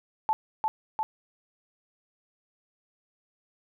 sine tone with echo, 872 Hz, A5, 16 cents flat, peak -21 dBFS, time 0.29-0.33 s, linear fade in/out 0 ms, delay 350 ms, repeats 2, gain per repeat -2 dB, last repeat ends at 1.03 s, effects none

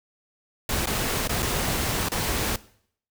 pink noise with dropouts, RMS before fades -26 dBFS, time 0.69-2.56 s, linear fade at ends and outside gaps 2 ms, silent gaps 0.858-0.871 / 1.275-1.293 / 1.423-1.427 / 2.087-2.118 s, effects noise-tail reverb RT60 0.6 s tail -19 dB re dry

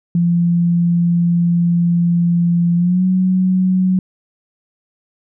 sine tone with pitch glide, 172 to 185.41 Hz, F3 to F#3, -26 to +4 cents, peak -11 dBFS, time 0.15-3.99 s, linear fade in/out 2 ms, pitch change +130 cents, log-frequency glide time 2.76-3.04 s, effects none

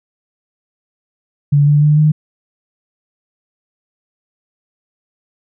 sine tone with pitch steps, 144.1 / 146.96 / 149.87 / 152.85 Hz, D3 / D3 / D3 / D#3, -33 / +2 / +35 / -30 cents, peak -7 dBFS, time 1.52-2.12 s, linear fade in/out 10 ms, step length 150 ms, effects none

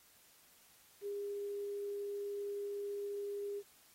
sine tone with quantisation, 405.7 Hz, G#4, 41 cents flat, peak -38 dBFS, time 1.01-3.63 s, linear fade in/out 50 ms, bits 11, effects white hiss -65 dBFS RMS until 3.94 s + AAC 48 kbps

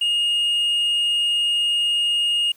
sine tone with tanh clipping, 2852 Hz, F7, 36 cents sharp, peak -18 dBFS, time 0.01-2.52 s, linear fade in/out 5 ms, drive 2 dB, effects white hiss -55 dBFS RMS until 2.56 s

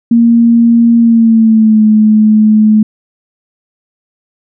sine tone with pitch glide, 233.1 to 215 Hz, A#3 to A3, 0 to -40 cents, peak -3 dBFS, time 0.11-2.83 s, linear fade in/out 5 ms, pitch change -140 cents, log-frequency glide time 0.98-1.83 s, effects none

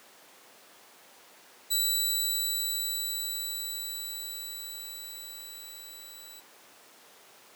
15% pulse tone with level ramp, 3951 Hz, B7, in tune, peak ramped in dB -17 to -39 dBFS, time 1.7-6.41 s, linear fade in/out 20 ms, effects pink hiss -54 dBFS RMS until 7.55 s + high-pass 400 Hz 12 dB/octave

